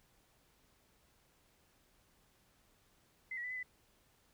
sine tone with pitch steps, 2049 / 1922 / 1991 / 2021 / 1996 Hz, C7 / B6 / B6 / B6 / B6, -37 / -48 / +14 / +39 / +18 cents, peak -39 dBFS, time 3.31-3.63 s, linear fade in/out 5 ms, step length 64 ms, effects pink hiss -71 dBFS RMS until 4.33 s

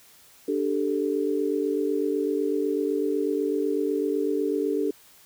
sine chord, D suspended fourth, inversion none, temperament equal, 293.7 / 392 / 440 Hz, D4 / G4 / A4, 0 / 0 / 0 cents, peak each -27 dBFS, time 0.48-4.91 s, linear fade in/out 5 ms, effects white hiss -54 dBFS RMS until 5.25 s

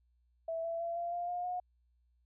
sine tone with pitch steps, 657 / 667.3 / 677.8 / 688.5 / 699.3 / 710.3 / 721.4 Hz, E5 / E5 / E5 / F5 / F5 / F5 / F#5, -6 / +21 / +48 / -25 / +2 / +29 / -44 cents, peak -34 dBFS, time 0.48-1.6 s, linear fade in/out 5 ms, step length 160 ms, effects added 60 Hz sine -69 dBFS peak until 2.25 s

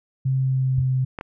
sine tone with pitch glide, 132.4 to 129.98 Hz, C3 to C3, +21 to -11 cents, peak -18 dBFS, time 0.25-1.05 s, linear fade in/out 10 ms, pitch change -32 cents, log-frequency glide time 0.35-0.87 s
sine tone with exponential decay, 87.31 Hz, F2, in tune, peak -19 dBFS, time 0.78-0.87 s, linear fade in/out 5 ms, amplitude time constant 19 ms
clicks, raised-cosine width 0.5 ms, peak -16 dBFS, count 2, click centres 1.188 / 1.211 s
effects none

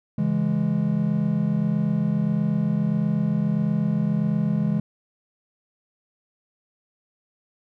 triangle chord, C# minor, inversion none, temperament just, 138.59 / 166.31 / 207.9 Hz, C#3 / E3 / G#3, 0 / +16 / +2 cents, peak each -25 / -22 / -21 dBFS, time 0.18-4.8 s, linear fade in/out 5 ms, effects none

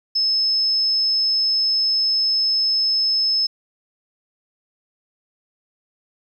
sine tone, 5210 Hz, E8, 21 cents flat, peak -16 dBFS, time 0.15-3.47 s, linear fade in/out 10 ms, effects 9-bit

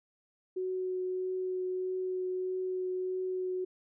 sine tone with vibrato, 370 Hz, F#4, in tune, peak -31 dBFS, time 0.56-3.65 s, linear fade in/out 10 ms, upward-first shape triangle, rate 1.6 Hz, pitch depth 10 cents each way, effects none

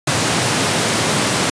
pink high-pass noise, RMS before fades -17 dBFS, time 0.07-1.5 s, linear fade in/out 5 ms, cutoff 100 Hz, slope 48 dB/octave, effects resampled to 22050 Hz

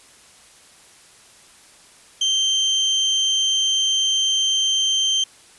35% pulse tone, 3136 Hz, G7, in tune, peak -15 dBFS, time 2.21-5.24 s, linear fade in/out 5 ms, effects white hiss -49 dBFS RMS until 5.58 s + resampled to 24000 Hz

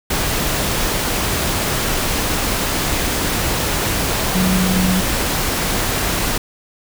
sine tone in noise, 185 Hz, F#3, in tune, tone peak -15 dBFS, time 4.35-5.01 s, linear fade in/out 5 ms, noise pink, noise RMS -19 dBFS, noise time 0.1-6.38 s, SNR +1 dB, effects none

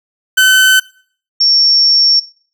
30% pulse / sine tone pair in turn, 1523 / 5476 Hz, F#6 / F8, +50 / -35 cents, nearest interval octave + minor seventh, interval 2215 cents, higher second, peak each -3 / -7 dBFS, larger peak first, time 0.37-0.8 / 1.4-2.2 s, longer second, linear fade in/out 10 ms, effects noise-tail reverb RT60 0.5 s tail -21 dB re dry

